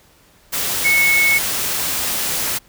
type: tone in noise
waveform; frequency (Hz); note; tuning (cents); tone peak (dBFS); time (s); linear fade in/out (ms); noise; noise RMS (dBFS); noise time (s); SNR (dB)
sine; 2200; C#7; -14; -12; 0.84-1.39; 20; white; -21; 0.52-2.59; +6
effects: pink hiss -52 dBFS RMS until 2.68 s